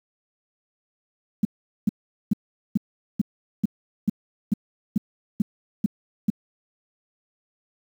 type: tone bursts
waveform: sine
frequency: 207.7 Hz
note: G#3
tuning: in tune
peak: -15 dBFS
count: 12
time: 1.43-6.302 s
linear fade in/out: 5 ms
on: 21 ms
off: 420 ms
effects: 8-bit